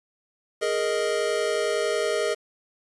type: chord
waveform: square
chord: Ab suspended second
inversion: none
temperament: equal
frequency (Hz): 415.3 / 466.2 / 622.3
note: Ab4 / Bb4 / Eb5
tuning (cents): 0 / 0 / 0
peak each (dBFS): -28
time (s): 0.61-2.35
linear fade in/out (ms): 20
effects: resampled to 24000 Hz + 8-bit